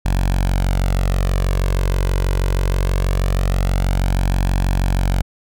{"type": "tone with flanger", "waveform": "sawtooth", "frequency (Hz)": 46.25, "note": "F#1", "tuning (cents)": 0, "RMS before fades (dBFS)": -17, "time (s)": [0.05, 5.22], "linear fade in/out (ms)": 10, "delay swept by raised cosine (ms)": [1.2, 2], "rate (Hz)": 0.22, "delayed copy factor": 0.6, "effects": []}